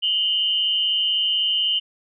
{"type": "tone pair together", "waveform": "sine", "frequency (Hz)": [2872, 3072], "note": ["F7", "G7"], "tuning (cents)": [48, -36], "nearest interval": "minor second", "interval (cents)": 116, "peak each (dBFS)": [-21, -21], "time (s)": [0.02, 1.8], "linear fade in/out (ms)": 20, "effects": []}